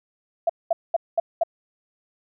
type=tone bursts; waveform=sine; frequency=671 Hz; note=E5; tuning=31 cents sharp; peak=-16 dBFS; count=5; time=0.47-1.435 s; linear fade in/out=5 ms; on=25 ms; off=210 ms; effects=none